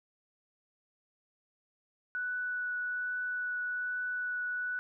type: tone with vibrato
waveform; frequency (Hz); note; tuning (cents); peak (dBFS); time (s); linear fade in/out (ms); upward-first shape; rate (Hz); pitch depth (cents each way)
sine; 1480; F#6; 0; -32; 2.15-4.79; 0; triangle; 1.2; 9
effects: none